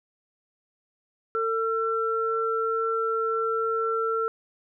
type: tone pair together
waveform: sine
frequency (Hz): 450.2 / 1349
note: A4 / E6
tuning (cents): +40 / +40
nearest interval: octave + perfect fifth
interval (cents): 1900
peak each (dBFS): -26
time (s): 1.35-4.28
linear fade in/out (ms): 0
effects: none